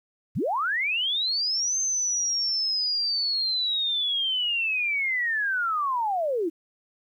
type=linear two-way sweep; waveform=sine; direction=up then down; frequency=65.4 to 6310 to 302.6 Hz; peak=-23 dBFS; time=0.35-6.5 s; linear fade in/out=20 ms; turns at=1.78 s; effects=10-bit